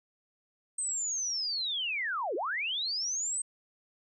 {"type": "linear two-way sweep", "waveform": "sine", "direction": "down then up", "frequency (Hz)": [8372, 323.3, 8372], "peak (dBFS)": -30, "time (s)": [0.78, 3.42], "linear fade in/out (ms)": 5, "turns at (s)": 2.35, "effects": []}